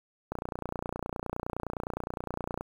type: click train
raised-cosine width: 1 ms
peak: -19 dBFS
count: 69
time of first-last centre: 0.32-2.61 s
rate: 29.7 Hz
effects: 8-bit